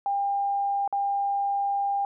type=tone with dropouts; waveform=sine; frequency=800 Hz; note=G5; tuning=35 cents sharp; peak=-23 dBFS; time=0.06-2.05 s; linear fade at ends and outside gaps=1 ms; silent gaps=0.877-0.926 s; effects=none